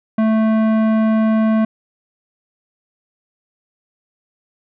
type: tone with tanh clipping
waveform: sine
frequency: 220 Hz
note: A3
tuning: in tune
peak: -14 dBFS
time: 0.18-1.65 s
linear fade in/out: 5 ms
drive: 15 dB
effects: none